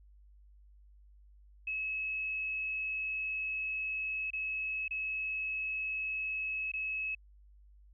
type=tone with dropouts; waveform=sine; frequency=2579 Hz; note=E7; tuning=39 cents flat; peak=-33 dBFS; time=1.67-7.15 s; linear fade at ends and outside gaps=5 ms; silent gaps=4.305-4.332 / 4.881-4.908 / 6.718-6.736 s; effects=added 50 Hz sine -56 dBFS peak until 7.93 s